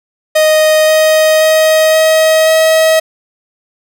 45% pulse tone with pitch steps, 622.3 / 626.3 / 630.3 / 634.3 / 638.3 Hz, D#5 / D#5 / D#5 / D#5 / D#5, 0 / +11 / +22 / +33 / +44 cents, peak -6 dBFS, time 0.35-3 s, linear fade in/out 10 ms, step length 530 ms, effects none

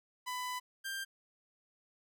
sawtooth tone pair in turn, 999 / 1585.8 Hz, B5 / G6, +20 / +20 cents, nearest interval minor sixth, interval 800 cents, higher second, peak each -33 / -34 dBFS, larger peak first, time 0.26-0.6 / 0.84-1.05 s, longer first, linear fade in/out 20 ms, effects none

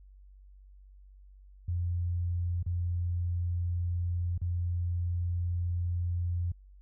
sine tone with dropouts, 87.31 Hz, F2, in tune, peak -28 dBFS, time 1.68-6.52 s, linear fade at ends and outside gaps 5 ms, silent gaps 2.629-2.662 / 4.379-4.415 s, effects added 48 Hz sine -51 dBFS peak until 6.81 s

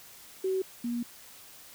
sine tone pair in turn, 378.4 / 238.4 Hz, F#4 / A#3, +39 / +39 cents, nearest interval minor sixth, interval 800 cents, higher first, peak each -26 / -29 dBFS, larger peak first, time 0.44-0.62 / 0.84-1.03 s, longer second, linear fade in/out 5 ms, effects white hiss -51 dBFS RMS until 1.74 s

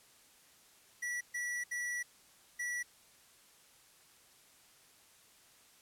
square tone bursts at uneven times, 1946 Hz, B6, 26 cents flat, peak -36 dBFS, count 4, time 1.02-1.21 / 1.34-1.64 / 1.71-2.03 / 2.59-2.83 s, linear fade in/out 10 ms, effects white hiss -63 dBFS RMS until 5.81 s + low-pass 12000 Hz 12 dB/octave

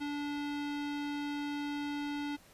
square tone with low-pass filter, 290 Hz, D4, 22 cents flat, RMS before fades -37 dBFS, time 0-2.37 s, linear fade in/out 20 ms, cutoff 3700 Hz, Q 1.4, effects pink hiss -60 dBFS RMS until 2.53 s + resampled to 32000 Hz

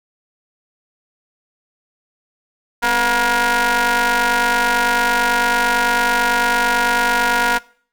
sawtooth ring-modulated tone, 233.1 Hz, A#3, in tune, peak -7 dBFS, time 2.82-7.59 s, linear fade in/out 20 ms, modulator 1190 Hz, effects noise-tail reverb RT60 0.5 s tail -23 dB re dry

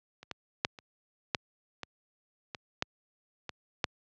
clicks, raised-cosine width 0.2 ms, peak -29 / -18 / -8 / -29 / -9 / -19 / -20 / -10 / -19 / -8 dBFS, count 10, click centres 0.23 / 0.313 / 0.649 / 0.788 / 1.348 / 1.833 / 2.548 / 2.824 / 3.493 / 3.842 s, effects high-pass 80 Hz 12 dB/octave + low-pass 5000 Hz 12 dB/octave

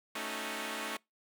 5% pulse chord, D# half-diminished seventh, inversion second, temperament equal, 220 / 277.2 / 311.1 / 370 Hz, A3 / C#4 / D#4 / F#4, 0 / 0 / 0 / 0 cents, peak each -29 / -31 / -30 / -35 dBFS, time 0.15-0.97 s, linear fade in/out 5 ms, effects noise-tail reverb RT60 0.2 s tail -25 dB re dry

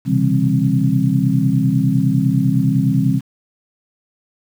sine tone cluster, 127.7 / 137.6 / 163.8 / 199 / 265.6 Hz, C3 / C#3 / E3 / G3 / C4, -42 / -12 / -11 / +26 / +26 cents, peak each -19 dBFS, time 0.05-3.21 s, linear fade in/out 50 ms, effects 7-bit

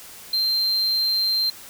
sine tone, 4151 Hz, C8, 15 cents flat, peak -16 dBFS, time 0.33-1.5 s, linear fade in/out 5 ms, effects tanh soft clip ceiling -18 dBFS + white hiss -42 dBFS RMS until 1.69 s

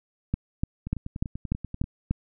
two click trains, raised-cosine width 5 ms, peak -21 / -12 dBFS, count 11 / 7, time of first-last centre 0.87-1.841 / 0.34-2.11 s, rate 10.3 / 3.39 Hz, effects none

